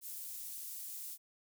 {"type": "high-pass noise", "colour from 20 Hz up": "pink", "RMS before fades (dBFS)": -45, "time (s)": [0.01, 1.18], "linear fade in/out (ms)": 50, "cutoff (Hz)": 11000, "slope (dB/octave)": 12, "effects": []}